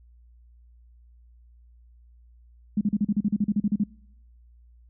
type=tone bursts; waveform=sine; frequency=207.7 Hz; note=G#3; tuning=in tune; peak=-19 dBFS; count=14; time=2.77-3.838 s; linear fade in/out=5 ms; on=41 ms; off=38 ms; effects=noise-tail reverb RT60 0.9 s tail -26 dB re dry + added 59 Hz sine -51 dBFS peak until 4.89 s